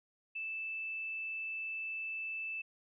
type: tone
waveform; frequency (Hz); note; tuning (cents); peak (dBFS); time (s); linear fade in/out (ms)
sine; 2637; E7; 0; -37; 0.35-2.62; 10
effects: none